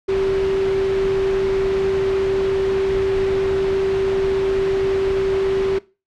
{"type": "tone in noise", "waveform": "sine", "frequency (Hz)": 386.6, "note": "G4", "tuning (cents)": -24, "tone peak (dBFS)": -16, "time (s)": [0.08, 5.79], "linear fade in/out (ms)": 10, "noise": "pink", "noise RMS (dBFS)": -28, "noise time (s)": [0.08, 5.79], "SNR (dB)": 9, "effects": ["noise-tail reverb RT60 0.3 s tail -20 dB re dry", "low-pass 3000 Hz 12 dB/octave"]}